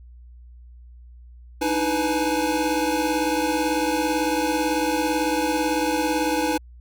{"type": "tone cluster", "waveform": "square", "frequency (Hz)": [302.4, 320.4, 496.4, 847], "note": ["D#4", "E4", "B4", "G#5"], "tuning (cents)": [-49, -49, 9, 34], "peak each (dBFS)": -27, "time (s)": [1.61, 6.58], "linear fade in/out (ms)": 10, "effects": ["added 60 Hz sine -42 dBFS peak until 6.8 s"]}